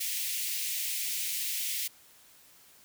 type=high-pass noise; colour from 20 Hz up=white; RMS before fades=-33 dBFS; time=0-1.88 s; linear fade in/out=10 ms; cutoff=2000 Hz; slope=48 dB/octave; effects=white hiss -58 dBFS RMS until 2.84 s